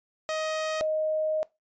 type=tone pair in turn; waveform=sawtooth / sine; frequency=628 / 622.9 Hz; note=D#5 / D#5; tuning=+16 / +2 cents; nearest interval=unison; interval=14 cents; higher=first; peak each=-24 dBFS; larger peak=neither; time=0.29-0.81 / 0.81-1.43 s; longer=second; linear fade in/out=0 ms; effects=noise-tail reverb RT60 0.2 s tail -20 dB re dry + resampled to 16000 Hz